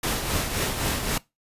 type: noise with tremolo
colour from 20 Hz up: pink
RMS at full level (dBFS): -24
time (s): 0.03-1.18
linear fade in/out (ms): 5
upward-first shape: triangle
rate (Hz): 3.8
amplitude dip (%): 55
effects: noise-tail reverb RT60 0.2 s tail -21 dB re dry + resampled to 32000 Hz